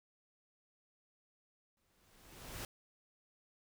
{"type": "noise with exponential growth", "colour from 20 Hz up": "pink", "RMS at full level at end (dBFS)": -42, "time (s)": [1.77, 2.65], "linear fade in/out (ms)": 1, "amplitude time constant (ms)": 190, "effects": []}